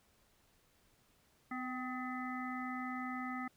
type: harmonic tone with a mistuned harmonic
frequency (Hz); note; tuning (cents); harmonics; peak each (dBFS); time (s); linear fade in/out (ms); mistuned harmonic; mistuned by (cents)
252.9; B3; +41; 1 / 3 / 5 / 7 / 8; -41 / -46 / -44 / -52 / -47; 1.51-3.48; 5; 3; +33
effects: pink hiss -71 dBFS RMS until 3.56 s